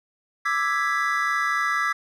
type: chord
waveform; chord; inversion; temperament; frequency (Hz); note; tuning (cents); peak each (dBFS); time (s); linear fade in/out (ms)
triangle; E dominant seventh; third; equal; 1174.7 / 1318.5 / 1661.2 / 1975.5; D6 / E6 / G#6 / B6; 0 / 0 / 0 / 0; -25; 0.45-1.93; 10
effects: none